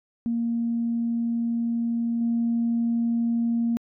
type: tone with level steps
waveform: sine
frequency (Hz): 233.1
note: A#3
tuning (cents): 0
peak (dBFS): -22 / -20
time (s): 0.26-3.77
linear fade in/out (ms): 0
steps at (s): 2.21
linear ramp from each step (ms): 2
effects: tanh soft clip ceiling -16 dBFS